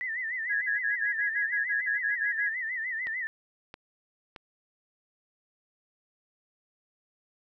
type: tone with vibrato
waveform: sine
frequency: 1905 Hz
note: A#6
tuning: 37 cents sharp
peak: -30 dBFS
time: 0.01-3.27 s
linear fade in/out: 0 ms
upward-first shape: sine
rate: 6.7 Hz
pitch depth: 130 cents each way
type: tone bursts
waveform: sine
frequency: 1661.2 Hz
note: G#6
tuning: in tune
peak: -26 dBFS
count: 12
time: 0.49-2.501 s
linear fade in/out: 20 ms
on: 130 ms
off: 41 ms
type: clicks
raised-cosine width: 0.3 ms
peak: -26 dBFS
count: 3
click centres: 3.07 / 3.741 / 4.362 s
effects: none